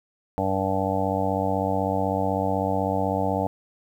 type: harmonic tone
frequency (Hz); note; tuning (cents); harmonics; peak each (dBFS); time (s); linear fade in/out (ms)
96; G2; -36; 1 / 2 / 3 / 5 / 6 / 7 / 8 / 9; -30 / -30 / -30 / -30 / -30 / -30 / -30 / -30; 0.38-3.47; 0
effects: 9-bit